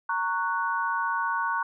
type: chord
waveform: sine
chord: F# major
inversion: first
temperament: just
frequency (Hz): 925 / 1110 / 1480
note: A#5 / C#6 / F#6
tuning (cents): -14 / +2 / 0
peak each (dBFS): -29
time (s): 0.09-1.63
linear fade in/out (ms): 5
effects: none